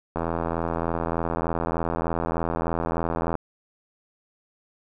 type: click train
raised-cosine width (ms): 1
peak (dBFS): -12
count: 267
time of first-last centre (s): 0.16-3.353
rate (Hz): 83.3
effects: none